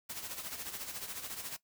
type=noise with tremolo; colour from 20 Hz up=white; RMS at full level=-40 dBFS; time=0.09-1.57 s; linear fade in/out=10 ms; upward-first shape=sine; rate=14 Hz; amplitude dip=60%; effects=noise-tail reverb RT60 0.1 s tail -17 dB re dry